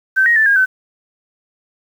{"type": "tone with pitch steps", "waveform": "sine", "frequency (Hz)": [1546, 1879, 1761, 1625, 1523], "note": ["G6", "A#6", "A6", "G#6", "F#6"], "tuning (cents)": [-24, 13, 1, -38, 50], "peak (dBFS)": -9, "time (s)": [0.16, 0.66], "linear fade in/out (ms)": 20, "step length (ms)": 100, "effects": ["7-bit"]}